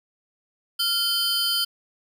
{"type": "tone cluster", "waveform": "square", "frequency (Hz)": [1394, 3097, 4401, 4854], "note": ["F6", "G7", "C#8", "D#8"], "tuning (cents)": [-4, -22, -13, -44], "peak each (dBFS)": [-33, -25, -30, -26], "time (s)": [0.79, 1.65], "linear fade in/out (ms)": 10, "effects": []}